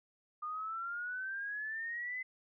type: exponential sweep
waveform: sine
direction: up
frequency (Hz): 1212 to 2044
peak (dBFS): -37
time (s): 0.42-2.23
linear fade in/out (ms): 10
effects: none